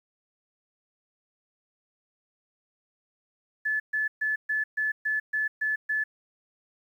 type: tone bursts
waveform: sine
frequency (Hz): 1729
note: A6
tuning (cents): -31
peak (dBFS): -24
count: 9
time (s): 3.65-6.04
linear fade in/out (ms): 10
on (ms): 150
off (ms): 130
effects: 10-bit